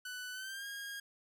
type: tone with pitch glide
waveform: sawtooth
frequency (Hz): 1493 to 1628.1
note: F#6 to G#6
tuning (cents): +15 to -35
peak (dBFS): -38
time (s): 0.05-1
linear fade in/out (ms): 5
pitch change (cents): +150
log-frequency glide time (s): 0.32-0.66
effects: none